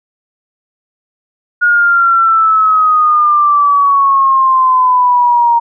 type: exponential sweep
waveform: sine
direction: down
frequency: 1441 to 933 Hz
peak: -6 dBFS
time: 1.61-5.6 s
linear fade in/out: 20 ms
effects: none